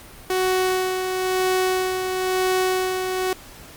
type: tone with tremolo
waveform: sawtooth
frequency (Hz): 372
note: F#4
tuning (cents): +9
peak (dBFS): -14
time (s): 0.3-3.33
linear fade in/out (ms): 2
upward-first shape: sine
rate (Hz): 1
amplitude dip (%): 45
effects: pink hiss -43 dBFS RMS until 3.76 s + Opus 48 kbps